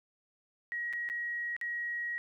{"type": "tone with dropouts", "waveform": "sine", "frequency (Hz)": 1900, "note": "A#6", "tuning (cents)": 33, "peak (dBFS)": -33, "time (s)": [0.72, 2.18], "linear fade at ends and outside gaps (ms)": 0, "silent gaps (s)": [[0.928, 0.934], [1.089, 1.099], [1.565, 1.613]], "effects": ["12-bit"]}